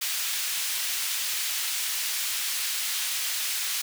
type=high-pass noise; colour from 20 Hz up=pink; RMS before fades=-29 dBFS; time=0.01-3.82 s; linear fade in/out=10 ms; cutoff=2600 Hz; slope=12 dB/octave; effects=none